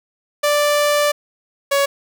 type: tone pair in turn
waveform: sawtooth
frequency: 587.3 / 559.8 Hz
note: D5 / C#5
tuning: 0 / +17 cents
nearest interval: minor second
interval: 83 cents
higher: first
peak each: -10 dBFS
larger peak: neither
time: 0.43-1.12 / 1.71-1.86 s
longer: first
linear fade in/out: 10 ms
effects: none